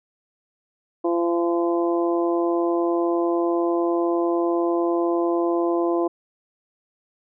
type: harmonic tone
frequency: 171 Hz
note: F3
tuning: 36 cents flat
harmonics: 2 / 3 / 4 / 5 / 6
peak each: -20 / -28 / -27 / -35 / -31 dBFS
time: 1.04-6.08 s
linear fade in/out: 10 ms
effects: none